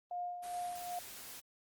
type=tone with tremolo; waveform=sine; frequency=710 Hz; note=F5; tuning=28 cents sharp; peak=-36 dBFS; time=0.11-0.99 s; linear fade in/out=2 ms; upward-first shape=sine; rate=2.5 Hz; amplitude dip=55%
type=noise; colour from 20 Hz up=white; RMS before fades=-49 dBFS; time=0.42-1.41 s; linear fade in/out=20 ms
effects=Opus 32 kbps